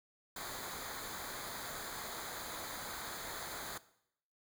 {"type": "noise with comb filter", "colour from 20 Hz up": "pink", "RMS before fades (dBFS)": -44, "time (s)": [0.36, 3.78], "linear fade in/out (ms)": 5, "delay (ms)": 0.36, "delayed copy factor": -0.75, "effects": ["noise-tail reverb RT60 0.7 s tail -17 dB re dry"]}